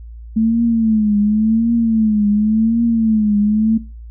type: tone with vibrato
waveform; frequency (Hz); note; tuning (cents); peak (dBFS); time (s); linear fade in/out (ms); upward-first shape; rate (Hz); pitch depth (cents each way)
sine; 219.3; A3; -6; -11; 0.36-3.78; 10; triangle; 0.91; 120
effects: noise-tail reverb RT60 0.3 s tail -19 dB re dry + added 57 Hz sine -31 dBFS peak until 4.1 s